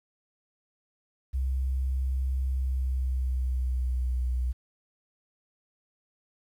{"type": "tone with pitch glide", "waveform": "sine", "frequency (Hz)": [65.41, 62.13], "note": ["C2", "B1"], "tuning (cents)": [0, 11], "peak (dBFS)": -25, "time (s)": [1.33, 4.53], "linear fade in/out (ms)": 20, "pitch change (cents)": -89, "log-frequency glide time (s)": [2.48, 4.24], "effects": ["10-bit"]}